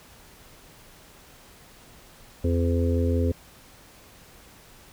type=harmonic tone; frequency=85.2 Hz; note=F2; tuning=42 cents flat; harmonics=1 / 3 / 4 / 5 / 6; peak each=-22 / -27 / -36 / -30 / -31 dBFS; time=2.44-3.32 s; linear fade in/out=5 ms; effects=pink hiss -51 dBFS RMS until 4.92 s